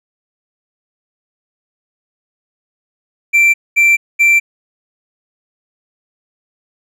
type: tone bursts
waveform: triangle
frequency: 2349 Hz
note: D7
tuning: in tune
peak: -5 dBFS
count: 3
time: 3.33-4.4 s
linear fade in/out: 20 ms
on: 210 ms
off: 220 ms
effects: none